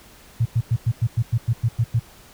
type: tone bursts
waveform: sine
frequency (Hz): 115.7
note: A#2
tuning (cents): -13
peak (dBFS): -15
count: 11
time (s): 0.4-1.996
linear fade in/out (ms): 10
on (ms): 56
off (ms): 98
effects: pink hiss -48 dBFS RMS until 2.33 s